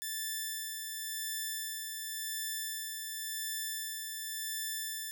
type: tone with tremolo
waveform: 5% pulse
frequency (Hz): 1760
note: A6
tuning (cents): 0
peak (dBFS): -24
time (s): 0.02-5.11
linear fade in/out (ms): 0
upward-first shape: sine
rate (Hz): 0.92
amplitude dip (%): 35
effects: none